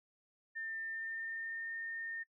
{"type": "tone with pitch glide", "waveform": "sine", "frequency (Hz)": [1799, 1824.1], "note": ["A6", "A#6"], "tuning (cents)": [38, -38], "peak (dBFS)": -39, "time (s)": [0.55, 2.24], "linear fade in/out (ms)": 20, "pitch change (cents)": 24, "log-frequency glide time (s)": [0.81, 1.76], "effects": ["noise-tail reverb RT60 0.1 s tail -24 dB re dry"]}